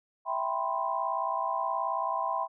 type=chord; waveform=sine; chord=C major seventh; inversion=first; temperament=equal; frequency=659.3 / 784 / 987.8 / 1046.5 Hz; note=E5 / G5 / B5 / C6; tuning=0 / 0 / 0 / 0 cents; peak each=-35 / -34 / -32 / -33 dBFS; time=0.25-2.48 s; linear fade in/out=50 ms; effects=none